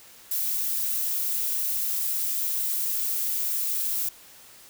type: noise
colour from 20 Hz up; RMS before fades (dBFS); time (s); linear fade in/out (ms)
violet; -27; 0.31-4.09; 5
effects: white hiss -50 dBFS RMS until 4.69 s